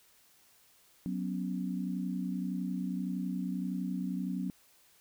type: chord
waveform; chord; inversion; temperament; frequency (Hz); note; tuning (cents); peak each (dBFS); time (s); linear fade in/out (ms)
sine; F# suspended fourth; none; just; 185 / 246.7 / 277.5; F#3 / B3 / C#4; 0 / -2 / +2; -34 / -38 / -39; 1.06-4.5; 0
effects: white hiss -64 dBFS RMS until 5 s